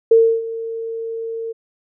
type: tone with ADSR envelope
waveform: sine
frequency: 454.3 Hz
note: A#4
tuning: 45 cents flat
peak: -6 dBFS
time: 0.11-1.53 s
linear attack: 6 ms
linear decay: 300 ms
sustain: -17 dB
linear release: 19 ms
effects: none